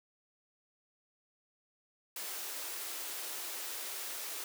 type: high-pass noise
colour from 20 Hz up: white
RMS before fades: -41 dBFS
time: 2.16-4.44 s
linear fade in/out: 2 ms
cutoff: 300 Hz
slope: 48 dB/octave
effects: none